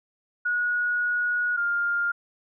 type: tone pair in turn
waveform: sine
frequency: 1454 / 1404.5 Hz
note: F#6 / F6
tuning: -31 / +9 cents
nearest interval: minor second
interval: 60 cents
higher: first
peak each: -22 dBFS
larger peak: neither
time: 0.45-1.57 / 1.57-2.12 s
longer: first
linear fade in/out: 10 ms
effects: none